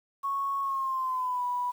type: tone with pitch glide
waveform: sine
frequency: 1104 to 983.6 Hz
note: C#6 to B5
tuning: -7 to -7 cents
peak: -27 dBFS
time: 0.23-1.72 s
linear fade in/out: 20 ms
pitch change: -200 cents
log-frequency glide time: 0.61-1.43 s
effects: 9-bit